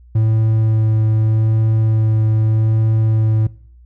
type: tone with vibrato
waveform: triangle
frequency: 110 Hz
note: A2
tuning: in tune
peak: -9 dBFS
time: 0.15-3.47 s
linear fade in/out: 5 ms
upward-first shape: sine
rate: 0.82 Hz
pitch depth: 10 cents each way
effects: noise-tail reverb RT60 0.6 s tail -22 dB re dry + added 60 Hz sine -41 dBFS peak until 3.85 s